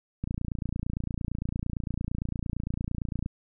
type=click train; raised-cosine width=5 ms; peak=-18 dBFS; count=88; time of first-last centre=0.24-3.261 s; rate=28.8 Hz; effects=none